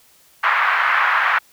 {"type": "band-pass noise", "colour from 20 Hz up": "white", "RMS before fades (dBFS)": -17, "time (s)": [0.43, 1.39], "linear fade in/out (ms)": 10, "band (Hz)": [980, 1800], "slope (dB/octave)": 24, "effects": ["white hiss -53 dBFS RMS until 1.52 s"]}